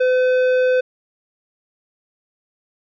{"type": "tone with tanh clipping", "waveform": "sine", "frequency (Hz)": 508, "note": "B4", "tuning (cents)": 49, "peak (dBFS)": -15, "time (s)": [0, 0.81], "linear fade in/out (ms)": 10, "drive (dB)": 11, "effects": []}